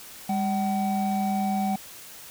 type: tone pair together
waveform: triangle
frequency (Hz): 201.3 / 760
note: G3 / F#5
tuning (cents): +46 / +46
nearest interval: octave + major seventh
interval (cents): 2300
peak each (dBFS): -23 / -25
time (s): 0.29-1.76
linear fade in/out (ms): 5
effects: white hiss -44 dBFS RMS until 2.3 s